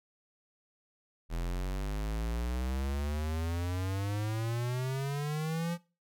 square exponential sweep, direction up, 41.2 to 174.61 Hz, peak -32 dBFS, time 1.29-5.78 s, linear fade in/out 50 ms, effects noise-tail reverb RT60 0.3 s tail -20 dB re dry

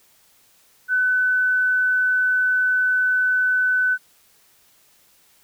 sine tone, 1505 Hz, F#6, 29 cents sharp, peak -16 dBFS, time 0.88-3.98 s, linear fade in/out 50 ms, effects white hiss -57 dBFS RMS until 5.43 s

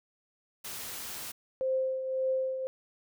white noise, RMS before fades -40 dBFS, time 0.64-1.32 s, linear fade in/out 10 ms
sine tone with tremolo, 523.3 Hz, C5, in tune, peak -25 dBFS, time 1.61-2.67 s, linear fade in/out 0 ms, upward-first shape triangle, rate 1.8 Hz, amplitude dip 60%
effects none

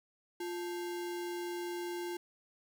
sine tone with sample-and-hold, 350 Hz, F4, 4 cents sharp, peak -36 dBFS, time 0.4-2.17 s, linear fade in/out 5 ms, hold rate 1225 Hz, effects none

